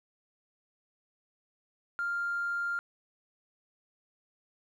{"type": "tone with tanh clipping", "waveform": "triangle", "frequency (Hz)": 1396.9, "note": "F6", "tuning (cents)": 0, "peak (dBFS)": -29, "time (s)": [1.99, 2.79], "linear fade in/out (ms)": 0, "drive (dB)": 1, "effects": []}